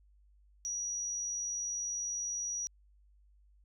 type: tone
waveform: sine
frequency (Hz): 5800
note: F#8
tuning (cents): -35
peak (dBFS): -34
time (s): 0.65-2.67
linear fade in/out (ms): 0
effects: added 50 Hz sine -61 dBFS peak until 3.64 s